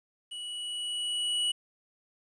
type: tone with level ramp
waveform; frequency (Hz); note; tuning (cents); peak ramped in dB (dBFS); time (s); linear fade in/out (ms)
square; 2935; F#7; -15; -38 to -26; 0.31-1.52; 10
effects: resampled to 22050 Hz + 11-bit